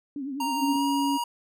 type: tone with vibrato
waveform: sine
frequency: 274.7 Hz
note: C#4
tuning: 16 cents flat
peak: -30 dBFS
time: 0.16-0.76 s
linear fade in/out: 2 ms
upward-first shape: triangle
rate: 10 Hz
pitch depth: 130 cents each way
type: tone with pitch glide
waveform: square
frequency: 932.3 to 951.9 Hz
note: A#5 to A#5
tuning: 0 to +36 cents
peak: -27 dBFS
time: 0.4-1.24 s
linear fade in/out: 5 ms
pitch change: +36 cents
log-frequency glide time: 0.68-0.82 s
type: tone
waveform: sine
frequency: 280 Hz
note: C#4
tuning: 18 cents sharp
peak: -24 dBFS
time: 0.6-1.18 s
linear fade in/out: 20 ms
effects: none